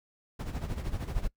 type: noise with tremolo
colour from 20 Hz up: brown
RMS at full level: -31 dBFS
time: 0.39-1.28 s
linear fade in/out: 10 ms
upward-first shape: sine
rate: 13 Hz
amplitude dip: 70%
effects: noise-tail reverb RT60 0.1 s tail -22 dB re dry